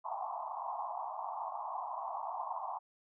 white band-pass noise, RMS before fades -40 dBFS, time 0.04-2.79 s, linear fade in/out 20 ms, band 670 to 1100 Hz, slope 96 dB/octave, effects none

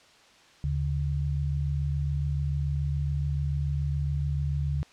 sine tone pair together, 75.49 / 142.5 Hz, D2 / C#3, +48 / +48 cents, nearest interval major seventh, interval 1100 cents, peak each -28 dBFS, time 0.64-4.83 s, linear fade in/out 0 ms, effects white hiss -56 dBFS RMS until 4.92 s + low-pass 5000 Hz 12 dB/octave

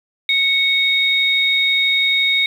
sine tone pair together, 2217 / 3729 Hz, C#7 / A#7, 0 / 0 cents, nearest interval major sixth, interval 900 cents, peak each -16 dBFS, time 0.29-2.46 s, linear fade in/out 2 ms, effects 7-bit

